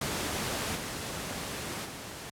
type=noise with level steps; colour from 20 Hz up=pink; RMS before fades=-32 / -36 / -41 dBFS; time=0.01-2.3 s; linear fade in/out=5 ms; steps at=0.75 / 1.84 s; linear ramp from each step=20 ms; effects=high-pass 80 Hz 12 dB/octave + low-pass 12000 Hz 12 dB/octave